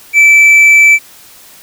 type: tone with hard clipping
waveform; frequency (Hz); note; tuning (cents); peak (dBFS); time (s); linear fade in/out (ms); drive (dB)
sine; 2319; D7; -22; -3; 0.13-0.99; 50; 3
effects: white hiss -38 dBFS RMS until 1.62 s